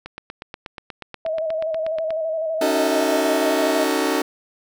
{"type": "click train", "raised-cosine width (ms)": 0.3, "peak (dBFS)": -17, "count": 18, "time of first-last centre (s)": [0.06, 2.106], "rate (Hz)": 8.31}
{"type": "tone with vibrato", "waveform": "sine", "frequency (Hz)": 640, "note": "D#5", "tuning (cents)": 49, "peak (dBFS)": -21, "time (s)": [1.25, 3.84], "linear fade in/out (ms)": 2, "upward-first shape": "square", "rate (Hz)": 12, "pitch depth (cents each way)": 37}
{"type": "chord", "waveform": "sawtooth", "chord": "D# half-diminished seventh", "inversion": "third", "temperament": "just", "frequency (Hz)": [280, 311.1, 373.4, 448], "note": ["C#4", "D#4", "F#4", "A4"], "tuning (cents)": [18, 0, 16, 31], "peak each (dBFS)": [-20, -20, -21, -21], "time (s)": [2.61, 4.22], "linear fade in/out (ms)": 5}
{"effects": []}